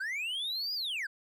triangle linear two-way sweep, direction up then down, 1480 to 4978 to 1480 Hz, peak -31 dBFS, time 0-1.07 s, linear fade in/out 10 ms, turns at 0.74 s, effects none

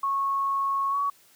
sine tone with pitch glide, 1100 to 1127 Hz, C#6 to C#6, -14 to +28 cents, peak -23 dBFS, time 0.03-1.1 s, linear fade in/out 5 ms, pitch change +42 cents, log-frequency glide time 0.9-0.97 s, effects white hiss -58 dBFS RMS until 1.35 s + high-pass 80 Hz 12 dB/octave

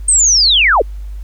sine linear sweep, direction down, 8580 to 354.6 Hz, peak -7 dBFS, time 0.08-0.82 s, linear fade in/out 5 ms, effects added 50 Hz sine -23 dBFS peak until 1.23 s + pink hiss -51 dBFS RMS until 1.23 s

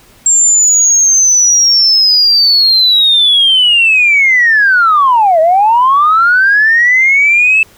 sine linear two-way sweep, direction down then up, 7459 to 622.3 to 2638 Hz, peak -4 dBFS, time 0.26-7.63 s, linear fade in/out 2 ms, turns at 5.4 s, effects tanh soft clip ceiling 0 dBFS + pink hiss -43 dBFS RMS until 7.77 s

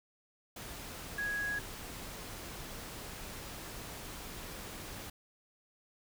sine tone in noise, 1661.2 Hz, G#6, in tune, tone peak -33 dBFS, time 1.18-1.59 s, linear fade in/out 5 ms, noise pink, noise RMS -45 dBFS, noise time 0.56-5.1 s, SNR +9 dB, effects none

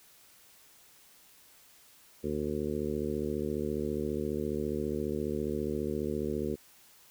harmonic tone, 74.7 Hz, D2, 30 cents sharp, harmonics 1 / 2 / 3 / 4 / 5 / 6 / 7, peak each -41 / -41 / -36 / -39 / -35 / -37 / -44 dBFS, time 2.23-6.56 s, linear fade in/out 20 ms, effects white hiss -59 dBFS RMS until 7.1 s

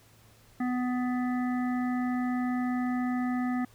harmonic tone, 249.2 Hz, B3, 16 cents sharp, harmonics 1 / 3 / 5 / 7 / 8, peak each -27 / -37 / -41 / -44 / -45 dBFS, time 0.6-3.65 s, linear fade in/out 5 ms, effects added 110 Hz sine -60 dBFS peak until 3.74 s + pink hiss -60 dBFS RMS until 3.74 s

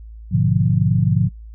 sine chord, G# diminished seventh, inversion none, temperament equal, 103.83 / 123.47 / 146.83 / 174.61 Hz, G#2 / B2 / D3 / F3, 0 / 0 / 0 / 0 cents, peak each -19 dBFS, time 0.31-1.29 s, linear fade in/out 20 ms, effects noise-tail reverb RT60 0.1 s tail -23 dB re dry + added 55 Hz sine -34 dBFS peak until 1.54 s

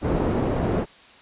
white low-pass noise, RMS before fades -23 dBFS, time 0.01-0.86 s, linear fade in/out 50 ms, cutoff 430 Hz, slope 12 dB/octave, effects white hiss -49 dBFS RMS until 1.21 s + resampled to 8000 Hz

